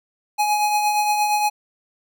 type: tone with tremolo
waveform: square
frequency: 838 Hz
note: G#5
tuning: 15 cents sharp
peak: -16 dBFS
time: 0.38-1.5 s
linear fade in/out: 20 ms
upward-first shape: triangle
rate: 8.6 Hz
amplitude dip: 45%
effects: none